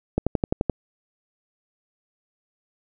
click train, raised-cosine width 2 ms, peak -7 dBFS, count 7, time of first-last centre 0.18-0.697 s, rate 11.6 Hz, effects none

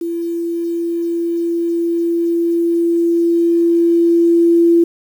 sine tone with level ramp, 338.8 Hz, E4, 48 cents sharp, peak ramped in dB -18 to -7 dBFS, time 0.01-4.84 s, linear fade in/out 5 ms, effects 7-bit

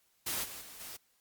white noise with level steps, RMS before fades -35 / -45 / -50 / -45 dBFS, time 0.26-0.97 s, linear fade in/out 10 ms, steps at 0.43 / 0.6 / 0.79 s, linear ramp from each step 20 ms, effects white hiss -72 dBFS RMS until 1.2 s + Opus 48 kbps

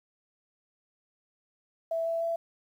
sine tone with pitch steps, 659.3 / 663.9 / 668.5 Hz, E5 / E5 / E5, 0 / +12 / +24 cents, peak -27 dBFS, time 1.91-2.36 s, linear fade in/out 5 ms, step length 150 ms, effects 10-bit

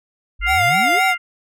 sine exponential sweep, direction up, 41.68 to 455.4 Hz, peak -24 dBFS, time 0.39-1 s, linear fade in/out 20 ms
harmonic tone, 698.5 Hz, F5, in tune, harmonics 2 / 3 / 4, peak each -21 / -18 / -26 dBFS, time 0.41-1.18 s, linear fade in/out 50 ms
square tone with vibrato, 731 Hz, F#5, 21 cents flat, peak -17 dBFS, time 0.46-1.15 s, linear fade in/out 50 ms, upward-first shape sine, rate 3.8 Hz, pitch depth 78 cents each way
effects none

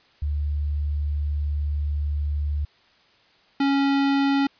sine / square tone pair in turn, 73.42 / 277.2 Hz, D2 / C#4, 0 / 0 cents, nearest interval octave + major seventh, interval 2300 cents, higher second, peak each -22 / -19 dBFS, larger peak second, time 0.22-2.65 / 3.6-4.47 s, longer first, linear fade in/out 5 ms, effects white hiss -58 dBFS RMS until 4.59 s + resampled to 11025 Hz

